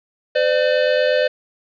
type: tone pair together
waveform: square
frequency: 510 / 598.5 Hz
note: C5 / D5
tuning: -44 / +33 cents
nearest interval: minor third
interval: 277 cents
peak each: -18 dBFS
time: 0.35-1.28 s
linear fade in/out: 10 ms
effects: resampled to 11025 Hz + 7-bit